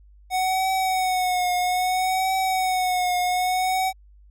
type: tone with vibrato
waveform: square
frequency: 740 Hz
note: F#5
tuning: in tune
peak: -21 dBFS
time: 0.3-3.93 s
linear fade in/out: 50 ms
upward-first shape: triangle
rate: 0.61 Hz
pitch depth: 51 cents each way
effects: added 50 Hz sine -48 dBFS peak until 4.3 s